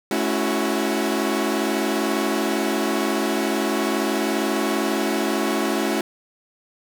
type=chord; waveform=sawtooth; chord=F# minor seventh; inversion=first; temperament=equal with one note detuned; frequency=215 / 277.2 / 329.6 / 370 Hz; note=A3 / C#4 / E4 / F#4; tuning=-40 / 0 / 0 / 0 cents; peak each=-22 dBFS; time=0.11-6.01 s; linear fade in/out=2 ms; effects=none